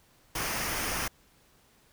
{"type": "noise with comb filter", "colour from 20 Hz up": "pink", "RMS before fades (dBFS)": -32, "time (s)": [0.35, 1.08], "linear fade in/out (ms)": 5, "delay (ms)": 0.26, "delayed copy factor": -0.5, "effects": ["pink hiss -63 dBFS RMS until 1.92 s"]}